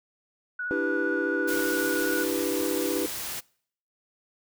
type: tone with vibrato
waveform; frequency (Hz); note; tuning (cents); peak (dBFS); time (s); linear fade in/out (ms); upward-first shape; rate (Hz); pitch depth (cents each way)
sine; 1464; F#6; -19; -29; 0.59-2.24; 5; triangle; 15; 22
type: chord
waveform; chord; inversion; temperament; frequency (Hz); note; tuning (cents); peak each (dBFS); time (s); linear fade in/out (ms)
triangle; E minor seventh; third; equal; 293.7 / 329.6 / 392 / 493.9; D4 / E4 / G4 / B4; 0 / 0 / 0 / 0; -29; 0.71-3.06; 0
type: noise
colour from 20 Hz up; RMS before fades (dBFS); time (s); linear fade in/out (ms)
white; -34; 1.47-3.41; 20
effects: noise-tail reverb RT60 0.6 s tail -25 dB re dry